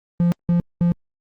triangle tone bursts at uneven times, 172.9 Hz, F3, 17 cents flat, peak -12 dBFS, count 3, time 0.2-0.32 / 0.49-0.6 / 0.81-0.92 s, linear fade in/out 0 ms, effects Opus 24 kbps

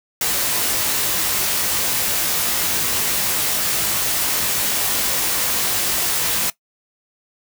white noise with comb filter, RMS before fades -20 dBFS, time 0.21-6.5 s, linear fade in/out 2 ms, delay 19 ms, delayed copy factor +0.55, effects noise-tail reverb RT60 0.1 s tail -19 dB re dry

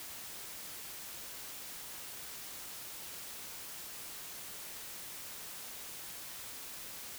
silence, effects white hiss -46 dBFS RMS until 7.18 s

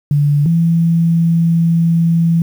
sine tone pair in turn, 145.5 / 166.88 Hz, D3 / E3, -16 / +22 cents, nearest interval major second, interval 238 cents, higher second, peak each -9 dBFS, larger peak neither, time 0.11-0.46 / 0.46-2.42 s, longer second, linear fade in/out 2 ms, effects 7-bit

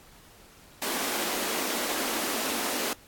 pink high-pass noise, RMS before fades -30 dBFS, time 0.82-2.93 s, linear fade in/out 0 ms, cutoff 220 Hz, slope 48 dB/octave, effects pink hiss -54 dBFS RMS until 3.07 s + AAC 64 kbps

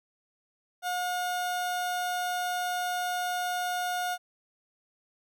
30% pulse tone, 719 Hz, F#5, 50 cents flat, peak -26 dBFS, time 0.82-4.18 s, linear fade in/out 50 ms, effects none

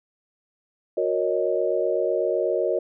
sine chord, D# minor seventh, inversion first, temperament equal with one note detuned, 365.5 / 466.2 / 554.4 / 622.3 Hz, F#4 / A#4 / C#5 / D#5, -21 / 0 / 0 / 0 cents, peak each -26 dBFS, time 0.97-2.79 s, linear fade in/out 5 ms, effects none

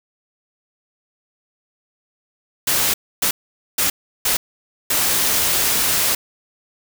white noise bursts at uneven times, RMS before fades -18 dBFS, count 5, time 2.67-2.94 / 3.22-3.31 / 3.78-3.9 / 4.25-4.37 / 4.9-6.15 s, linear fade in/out 5 ms, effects none

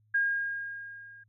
sine tone with level ramp, 1623 Hz, G#6, 40 cents flat, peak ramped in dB -22 to -49 dBFS, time 0.14-1.24 s, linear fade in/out 10 ms, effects added 107 Hz sine -64 dBFS peak until 1.28 s

